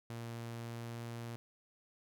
sawtooth tone with pitch glide, 116.54 to 117.22 Hz, A#2 to A#2, 0 to +10 cents, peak -38 dBFS, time 0.1-1.36 s, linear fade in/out 0 ms, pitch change +10 cents, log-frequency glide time 0.46-0.99 s, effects none

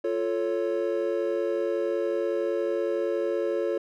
triangle chord, F augmented, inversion none, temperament equal, 349.2 / 440 / 554.4 Hz, F4 / A4 / C#5, 0 / 0 / 0 cents, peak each -27 dBFS, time 0.04-3.78 s, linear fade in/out 5 ms, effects none

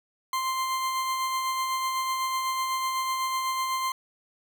40% pulse tone with tremolo, 1046.5 Hz, C6, in tune, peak -24 dBFS, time 0.33-3.92 s, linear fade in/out 2 ms, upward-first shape sine, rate 8 Hz, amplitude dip 30%, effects none

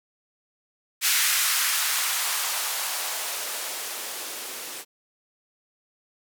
violet noise with band-pass filter sweep, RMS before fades -27 dBFS, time 1.01-4.85 s, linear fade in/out 50 ms, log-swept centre 1800 to 290 Hz, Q 1.2, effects none

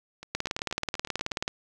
two click trains, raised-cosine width 0.2 ms, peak -24 / -11 dBFS, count 10 / 22, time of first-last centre 0.23-1.314 / 0.35-1.479 s, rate 8.3 / 18.6 Hz, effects none

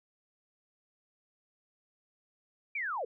sine linear sweep, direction down, 2400 to 415.3 Hz, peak -32 dBFS, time 2.75-3.05 s, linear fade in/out 5 ms, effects none

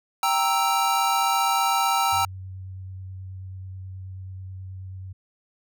square chord, E diminished, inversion first, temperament equal, 784 / 932.3 / 1318.5 Hz, G5 / Bb5 / E6, 0 / 0 / 0 cents, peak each -25 dBFS, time 0.23-2.25 s, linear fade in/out 2 ms
sine tone with vibrato, 94 Hz, F#2, 28 cents sharp, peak -34 dBFS, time 2.12-5.13 s, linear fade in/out 10 ms, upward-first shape sine, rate 9.3 Hz, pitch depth 13 cents each way
effects none

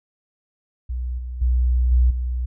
sine tone with level steps, 61.74 Hz, B1, in tune, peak -23 / -27 / -15 / -12 / -21 dBFS, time 0.89-2.46 s, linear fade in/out 10 ms, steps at 1.18 / 1.41 / 1.91 / 2.1 s, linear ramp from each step 10 ms, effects none

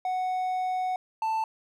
triangle tone pair in turn, 740 / 885.1 Hz, F#5 / A5, 0 / +10 cents, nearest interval minor third, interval 310 cents, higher second, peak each -24 / -23 dBFS, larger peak second, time 0.05-0.96 / 1.22-1.44 s, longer first, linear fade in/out 2 ms, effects none

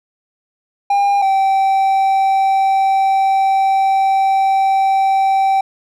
triangle tone pair in turn, 803 / 775.6 Hz, G5 / G5, +41 / -19 cents, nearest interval minor second, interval 60 cents, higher first, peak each -9 dBFS, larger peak neither, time 0.9-1.22 / 1.22-5.61 s, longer second, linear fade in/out 5 ms, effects none

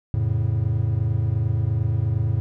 triangle chord, F augmented, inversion none, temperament equal, 87.31 / 110 / 138.59 Hz, F2 / A2 / C#3, 0 / 0 / 0 cents, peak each -24 / -19 / -25 dBFS, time 0.14-2.4 s, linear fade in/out 0 ms, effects none

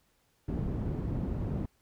white low-pass noise, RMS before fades -33 dBFS, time 0.48-1.66 s, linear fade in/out 5 ms, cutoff 190 Hz, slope 12 dB/octave, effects pink hiss -71 dBFS RMS until 1.81 s

